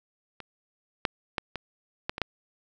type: clicks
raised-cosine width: 0.3 ms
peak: -24 / -7 / -11 / -17 / -12 / -18 / -9 dBFS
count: 7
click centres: 0.403 / 1.052 / 1.382 / 1.557 / 2.095 / 2.181 / 2.217 s
effects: none